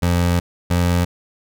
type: tone pair in turn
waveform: 25% pulse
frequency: 87.3 / 87.73 Hz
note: F2 / F2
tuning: 0 / +8 cents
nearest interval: unison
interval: 8 cents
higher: second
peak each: -11 dBFS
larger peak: neither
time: 0.02-0.4 / 0.7-1.05 s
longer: first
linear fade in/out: 10 ms
effects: none